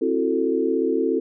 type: chord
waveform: sine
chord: F# half-diminished seventh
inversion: second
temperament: just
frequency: 266.4 / 333 / 370 / 444 Hz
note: C4 / E4 / F#4 / A4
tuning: +31 / +18 / 0 / +16 cents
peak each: -25 / -24 / -25 / -23 dBFS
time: 0.01-1.2 s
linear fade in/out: 10 ms
effects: none